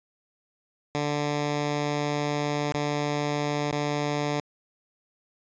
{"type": "tone with dropouts", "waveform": "10% pulse", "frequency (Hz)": 146.83, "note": "D3", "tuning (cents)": 0, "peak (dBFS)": -17, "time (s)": [0.95, 4.4], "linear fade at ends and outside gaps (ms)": 0, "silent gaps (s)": [[2.721, 2.742], [3.714, 3.727]], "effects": ["resampled to 16000 Hz"]}